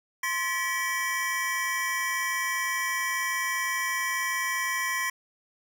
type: tone cluster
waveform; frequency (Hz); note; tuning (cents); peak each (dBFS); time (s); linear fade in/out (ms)
square; 1048 / 1724 / 1939 / 2290; C6 / A6 / B6 / D7; +2 / -36 / -32 / -44; -33 / -38 / -30 / -35; 0.23-5.1; 5
effects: none